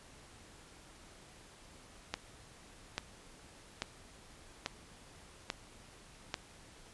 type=click train; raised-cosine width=0.2 ms; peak=-17 dBFS; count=6; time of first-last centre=2.14-6.342 s; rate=1.19 Hz; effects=pink hiss -57 dBFS RMS until 6.93 s + resampled to 24000 Hz